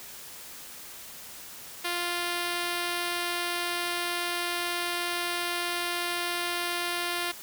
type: tone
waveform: 5% pulse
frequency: 349.2 Hz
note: F4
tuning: in tune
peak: -17 dBFS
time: 1.84-7.32 s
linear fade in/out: 10 ms
effects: white hiss -44 dBFS RMS until 7.42 s